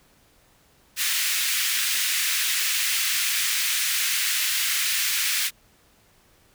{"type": "high-pass noise", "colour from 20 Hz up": "pink", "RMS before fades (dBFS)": -24, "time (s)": [0.96, 5.51], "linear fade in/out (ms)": 50, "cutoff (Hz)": 1800, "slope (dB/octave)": 24, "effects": ["pink hiss -59 dBFS RMS until 6.54 s"]}